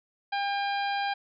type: harmonic tone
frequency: 802 Hz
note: G5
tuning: 39 cents sharp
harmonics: 1 / 2 / 3 / 4 / 5 / 6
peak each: -28 / -34 / -38 / -40 / -42 / -44 dBFS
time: 0.32-1.14 s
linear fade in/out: 10 ms
effects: none